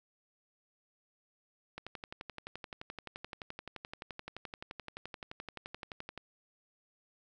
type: click train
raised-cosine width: 0.3 ms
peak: -26 dBFS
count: 52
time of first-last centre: 1.78-6.177 s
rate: 11.6 Hz
effects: none